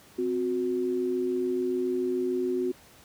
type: tone pair together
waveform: sine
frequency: 258.4 / 365.4 Hz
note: C4 / F#4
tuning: -21 / -22 cents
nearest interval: tritone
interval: 599 cents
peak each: -31 / -26 dBFS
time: 0.18-2.72 s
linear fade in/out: 10 ms
effects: pink hiss -54 dBFS RMS until 3.04 s + high-pass 60 Hz 12 dB/octave